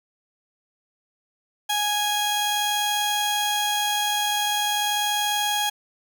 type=tone pair together; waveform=sawtooth; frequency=830.6 / 3282 Hz; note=G#5 / G#7; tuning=0 / -21 cents; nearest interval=2 octaves; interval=2379 cents; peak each=-20 / -22 dBFS; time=1.69-5.7 s; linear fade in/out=10 ms; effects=none